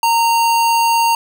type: tone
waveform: square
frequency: 924 Hz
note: A#5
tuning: 16 cents flat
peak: -12 dBFS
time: 0.03-1.15 s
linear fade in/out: 2 ms
effects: none